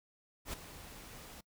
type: noise with ADSR envelope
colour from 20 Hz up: pink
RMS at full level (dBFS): -39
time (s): 0.45-1.41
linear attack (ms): 82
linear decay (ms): 11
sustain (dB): -12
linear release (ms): 8
effects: noise-tail reverb RT60 0.1 s tail -24 dB re dry